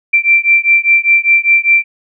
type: beating tone pair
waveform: sine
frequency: 2349 / 2354 Hz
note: D7 / D7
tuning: 0 / +3 cents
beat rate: 5 Hz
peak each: -10 dBFS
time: 0.13-1.84 s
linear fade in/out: 10 ms
effects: none

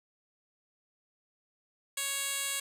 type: tone with band-pass filter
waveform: 10% pulse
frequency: 554.4 Hz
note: C#5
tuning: in tune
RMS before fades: -34 dBFS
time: 1.97-2.6 s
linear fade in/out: 5 ms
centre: 8800 Hz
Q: 0.84
effects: none

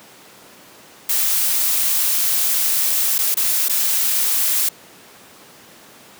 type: noise with dropouts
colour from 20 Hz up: blue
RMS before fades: -18 dBFS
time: 1.09-4.69 s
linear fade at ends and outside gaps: 5 ms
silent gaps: 3.182-3.188 / 3.344-3.369 / 3.685-3.694 s
effects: pink hiss -44 dBFS RMS until 6.19 s + high-pass 200 Hz 12 dB/octave

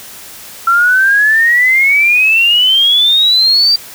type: exponential sweep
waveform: sine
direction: up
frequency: 1348 to 4719 Hz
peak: -6 dBFS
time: 0.67-3.76 s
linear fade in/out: 5 ms
effects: white hiss -32 dBFS RMS until 3.94 s

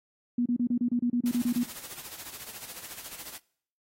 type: tone bursts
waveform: sine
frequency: 241.9 Hz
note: B3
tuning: 36 cents flat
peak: -23 dBFS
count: 12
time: 0.38-1.635 s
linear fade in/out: 5 ms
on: 78 ms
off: 29 ms
type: noise with tremolo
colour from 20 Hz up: white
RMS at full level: -40 dBFS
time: 1.26-3.38 s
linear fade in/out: 0 ms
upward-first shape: sine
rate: 14 Hz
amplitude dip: 65%
effects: noise-tail reverb RT60 0.6 s tail -23 dB re dry + AAC 48 kbps

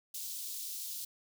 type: high-pass noise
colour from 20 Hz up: white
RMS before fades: -41 dBFS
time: 0.14-1.05 s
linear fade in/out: 5 ms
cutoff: 3700 Hz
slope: 24 dB/octave
effects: none

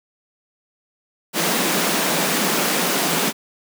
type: high-pass noise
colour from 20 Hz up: pink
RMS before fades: -20 dBFS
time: 1.33-3.33 s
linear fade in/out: 50 ms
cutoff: 160 Hz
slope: 96 dB/octave
effects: none

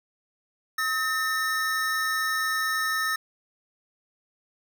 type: tone pair together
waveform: square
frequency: 1279 / 1808.8 Hz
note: D#6 / A6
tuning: +47 / +47 cents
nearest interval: tritone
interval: 600 cents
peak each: -29 / -27 dBFS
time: 0.78-3.16 s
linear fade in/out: 5 ms
effects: none

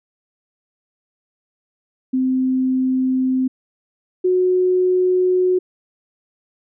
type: tone pair in turn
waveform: sine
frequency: 259 / 366.3 Hz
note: C4 / F#4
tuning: -17 / -17 cents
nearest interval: tritone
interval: 600 cents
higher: second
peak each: -15 / -13 dBFS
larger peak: second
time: 2.13-3.48 / 4.24-5.59 s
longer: neither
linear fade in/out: 10 ms
effects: none

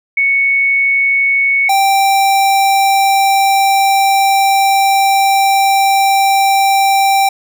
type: tone pair in turn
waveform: sine / square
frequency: 2217 / 783.8 Hz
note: C#7 / G5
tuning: 0 / 0 cents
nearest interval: octave + tritone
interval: 1800 cents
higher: first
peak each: -9 dBFS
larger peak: neither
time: 0.17-1.69 / 1.69-7.29 s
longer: second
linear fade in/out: 5 ms
effects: none

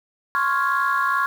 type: chord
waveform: sine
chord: Db major seventh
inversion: third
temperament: equal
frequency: 1046.5 / 1108.7 / 1396.9 / 1661.2 Hz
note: C6 / Db6 / F6 / Ab6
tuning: 0 / 0 / 0 / 0 cents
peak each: -25 / -21 / -23 / -24 dBFS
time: 0.35-1.26 s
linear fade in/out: 0 ms
effects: tanh soft clip ceiling -11 dBFS + 7-bit

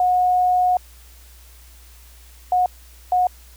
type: tone bursts at uneven times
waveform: sine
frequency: 727 Hz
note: F#5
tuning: 31 cents flat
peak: -14 dBFS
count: 3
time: 0-0.77 / 2.52-2.66 / 3.12-3.27 s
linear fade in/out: 2 ms
effects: added 60 Hz sine -44 dBFS peak until 3.56 s + white hiss -50 dBFS RMS until 3.56 s

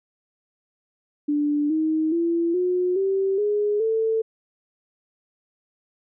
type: tone with pitch steps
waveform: sine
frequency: 293.7 / 314.8 / 337.4 / 361.6 / 387.5 / 415.4 / 445.2 Hz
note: D4 / D#4 / E4 / F#4 / G4 / G#4 / A4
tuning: 0 / +20 / +40 / -40 / -20 / 0 / +20 cents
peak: -19 dBFS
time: 1.28-4.22 s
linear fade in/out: 10 ms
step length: 420 ms
effects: none

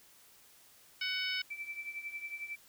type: harmonic tone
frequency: 747 Hz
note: F#5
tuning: 16 cents sharp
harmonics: 2 / 3 / 4 / 5 / 6 / 7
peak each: -41 / -37 / -38 / -43 / -46 / -41 dBFS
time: 1.01-1.42 s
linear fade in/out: 5 ms
type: tone with tremolo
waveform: sine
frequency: 2328 Hz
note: D7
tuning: 16 cents flat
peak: -36 dBFS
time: 1.5-2.56 s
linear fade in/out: 10 ms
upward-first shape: triangle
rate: 11 Hz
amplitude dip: 80%
effects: white hiss -61 dBFS RMS until 2.68 s

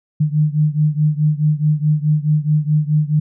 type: beating tone pair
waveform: sine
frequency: 150 / 154.7 Hz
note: D3 / D#3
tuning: +37 / -10 cents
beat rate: 4.7 Hz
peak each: -15 / -17 dBFS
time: 0.2-3.2 s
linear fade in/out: 10 ms
effects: none

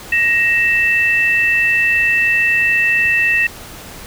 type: tone pair together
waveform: sine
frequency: 1876 / 2653 Hz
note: A#6 / E7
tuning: +11 / +10 cents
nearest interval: tritone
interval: 599 cents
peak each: -14 dBFS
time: 0.12-3.47 s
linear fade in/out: 5 ms
effects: pink hiss -34 dBFS RMS until 4.06 s

